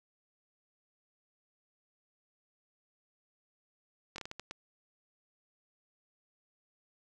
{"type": "slowing click train", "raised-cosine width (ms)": 0.2, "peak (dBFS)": -24, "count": 7, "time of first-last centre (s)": [4.16, 4.51], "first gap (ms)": 22, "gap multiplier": 1.39, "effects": []}